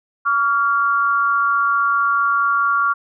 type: tone pair together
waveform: sine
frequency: 1137 / 1392.5 Hz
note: C#6 / F6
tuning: +44 / -5 cents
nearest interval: major third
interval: 351 cents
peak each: -17 dBFS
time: 0.25-2.94 s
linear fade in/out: 20 ms
effects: none